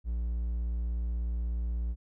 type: tone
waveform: triangle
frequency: 58.27 Hz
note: A#1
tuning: in tune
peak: -27 dBFS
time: 0.04-1.96 s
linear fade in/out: 50 ms
effects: none